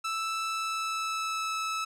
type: tone with pitch glide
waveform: sawtooth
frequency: 1319 to 1304.6 Hz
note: E6 to E6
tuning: +1 to -18 cents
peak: -26 dBFS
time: 0.04-1.85 s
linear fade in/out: 10 ms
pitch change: -19 cents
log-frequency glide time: 0.43-1.57 s
effects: low-pass 9000 Hz 12 dB/octave